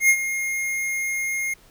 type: tone with ADSR envelope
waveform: square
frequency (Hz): 2137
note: C7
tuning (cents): +36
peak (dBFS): -12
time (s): 0-1.54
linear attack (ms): 92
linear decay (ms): 66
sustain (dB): -12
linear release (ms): 7
effects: pink hiss -54 dBFS RMS until 1.7 s